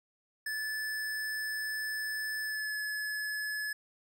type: tone with pitch glide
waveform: square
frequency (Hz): 1739 to 1711.1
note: A6 to A6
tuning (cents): -21 to -49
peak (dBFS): -34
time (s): 0.46-3.73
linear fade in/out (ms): 5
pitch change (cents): -28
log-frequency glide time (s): 2.42-2.77
effects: none